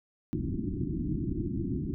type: low-pass noise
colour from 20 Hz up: white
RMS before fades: -32 dBFS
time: 0.33-1.94 s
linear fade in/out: 0 ms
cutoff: 350 Hz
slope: 96 dB/octave
effects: none